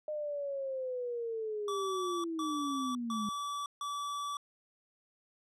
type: linear sweep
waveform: sine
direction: down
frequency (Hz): 612 to 204.6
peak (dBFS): -34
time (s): 0.08-3.29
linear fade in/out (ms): 2
type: tone bursts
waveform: square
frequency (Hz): 1152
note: D6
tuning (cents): -34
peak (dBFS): -36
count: 4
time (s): 1.68-4.37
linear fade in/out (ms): 2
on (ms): 560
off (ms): 150
effects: low-pass 9000 Hz 12 dB/octave